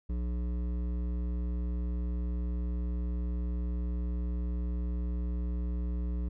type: tone with hard clipping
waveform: triangle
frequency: 60 Hz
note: B1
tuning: 49 cents flat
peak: -32 dBFS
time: 0.09-6.29 s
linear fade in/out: 10 ms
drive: 16 dB
effects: none